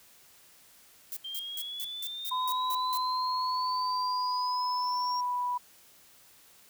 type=noise bursts; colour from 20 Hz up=violet; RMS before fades=-37 dBFS; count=9; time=1.12-2.974 s; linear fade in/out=0 ms; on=46 ms; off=180 ms
type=exponential sweep; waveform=sine; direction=up; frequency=3158 to 5588 Hz; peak=-36 dBFS; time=1.24-5.21 s; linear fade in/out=10 ms
type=tone with pitch glide; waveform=sine; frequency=1013 to 984.7 Hz; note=B5 to B5; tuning=+44 to -5 cents; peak=-28 dBFS; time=2.31-5.58 s; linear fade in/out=10 ms; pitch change=-49 cents; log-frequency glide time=3.55-5.44 s
effects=white hiss -58 dBFS RMS until 6.69 s